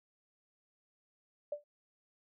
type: tone with exponential decay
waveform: sine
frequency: 587.3 Hz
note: D5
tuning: in tune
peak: -31 dBFS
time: 1.52-1.64 s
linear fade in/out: 5 ms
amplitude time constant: 24 ms
effects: none